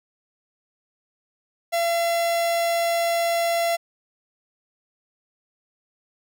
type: tone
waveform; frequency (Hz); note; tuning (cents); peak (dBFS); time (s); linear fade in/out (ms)
45% pulse; 679; F5; -49; -20; 1.72-3.77; 20
effects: none